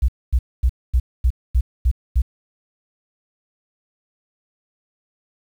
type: tone bursts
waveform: sine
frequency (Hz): 61.9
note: B1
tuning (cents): +5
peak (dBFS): -12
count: 8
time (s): 0.02-2.22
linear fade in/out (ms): 10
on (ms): 65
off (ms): 240
effects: 8-bit